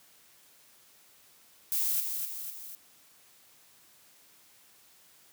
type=noise with echo; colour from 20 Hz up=violet; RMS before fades=-29 dBFS; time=1.72-2 s; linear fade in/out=0 ms; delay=250 ms; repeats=3; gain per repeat=-5 dB; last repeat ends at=2.75 s; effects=white hiss -60 dBFS RMS until 5.32 s + high-pass 80 Hz 12 dB/octave